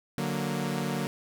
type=chord; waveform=sawtooth; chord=D augmented; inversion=none; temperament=equal; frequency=146.83 / 185 / 233.1 Hz; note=D3 / F#3 / A#3; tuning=0 / 0 / 0 cents; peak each=-29 dBFS; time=0.18-1.07 s; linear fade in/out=0 ms; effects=none